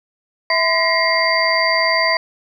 sine tone cluster, 654 / 1021 / 1918 / 2117 / 4665 Hz, E5 / C6 / A#6 / C7 / D8, -14 / -43 / +49 / +20 / -12 cents, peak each -20 dBFS, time 0.5-2.17 s, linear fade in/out 2 ms, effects 8-bit

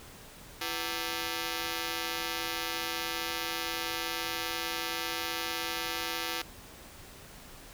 5% pulse ring-modulated tone, 415.3 Hz, G#4, in tune, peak -18 dBFS, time 0.61-6.42 s, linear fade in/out 5 ms, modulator 79.9 Hz, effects pink hiss -50 dBFS RMS until 7.73 s

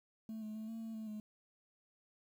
sine tone with pitch steps, 220.5 / 215 / 218.6 / 225.6 / 224.2 / 219.4 / 212.9 Hz, A3 / A3 / A3 / A3 / A3 / A3 / G#3, +4 / -40 / -11 / +44 / +33 / -5 / +43 cents, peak -39 dBFS, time 0.29-1.2 s, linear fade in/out 2 ms, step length 130 ms, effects tanh soft clip ceiling -41 dBFS + 11-bit

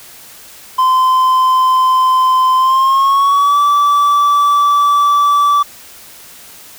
triangle tone with pitch glide, 1031 to 1157.3 Hz, C6 to D6, -26 to -26 cents, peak -6 dBFS, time 0.78-5.63 s, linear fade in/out 10 ms, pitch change +200 cents, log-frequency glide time 2.56-3.59 s, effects white hiss -37 dBFS RMS until 6.78 s

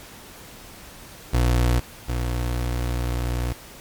30% pulse tone pair in turn, 60.5 / 60.5 Hz, B1 / B1, -35 / -35 cents, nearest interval unison, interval 0 cents, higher neither, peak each -14 / -20 dBFS, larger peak first, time 1.33-1.8 / 2.08-3.53 s, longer second, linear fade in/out 10 ms, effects pink hiss -43 dBFS RMS until 3.8 s + MP3 96 kbps

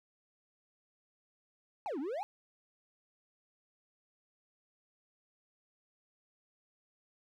triangle exponential two-way sweep, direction down then up, 907 to 250.7 to 870 Hz, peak -33 dBFS, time 1.86-2.23 s, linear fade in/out 0 ms, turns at 1.99 s, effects none

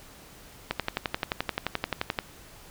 click train, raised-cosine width 0.3 ms, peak -10 dBFS, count 18, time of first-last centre 0.71-2.188 s, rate 11.5 Hz, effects pink hiss -50 dBFS RMS until 2.7 s

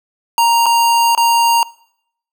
square tone with dropouts, 932.3 Hz, A#5, in tune, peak -10 dBFS, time 0.38-1.63 s, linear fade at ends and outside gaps 1 ms, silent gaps 0.659-0.664 / 1.15-1.176 s, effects noise-tail reverb RT60 0.7 s tail -22 dB re dry

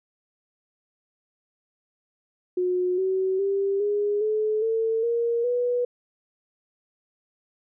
sine tone with pitch steps, 362.4 / 378.2 / 394.7 / 412 / 430 / 448.8 / 468.3 / 488.8 Hz, F#4 / F#4 / G4 / G#4 / A4 / A4 / A#4 / B4, -36 / +38 / +12 / -14 / -40 / +34 / +8 / -18 cents, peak -21 dBFS, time 2.57-5.85 s, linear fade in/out 5 ms, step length 410 ms, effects none

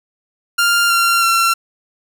sawtooth tone with pitch steps, 1396.9 / 1377.7 / 1358.7 Hz, F6 / F6 / F6, 0 / -24 / -48 cents, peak -8 dBFS, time 0.58-1.54 s, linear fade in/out 10 ms, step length 320 ms, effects none

